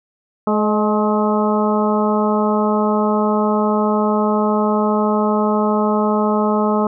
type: harmonic tone with a mistuned harmonic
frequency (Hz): 212.6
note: G#3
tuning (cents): +41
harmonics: 1 / 2 / 3 / 4 / 5 / 6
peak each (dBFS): -17 / -20 / -22 / -23 / -24 / -25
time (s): 0.47-6.87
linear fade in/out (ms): 2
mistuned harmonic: 3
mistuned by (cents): -34
effects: none